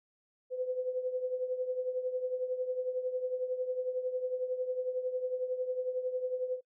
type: tone with tremolo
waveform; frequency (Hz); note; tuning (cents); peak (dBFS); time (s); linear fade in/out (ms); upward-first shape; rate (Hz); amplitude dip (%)
sine; 507; B4; +45; -28; 0.5-6.61; 50; triangle; 11; 75
effects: noise-tail reverb RT60 0.1 s tail -24 dB re dry